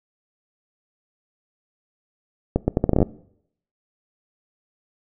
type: accelerating click train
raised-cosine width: 2 ms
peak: -4 dBFS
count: 11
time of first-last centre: 2.56-3.028 s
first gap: 120 ms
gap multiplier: 0.76
effects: noise-tail reverb RT60 0.7 s tail -21 dB re dry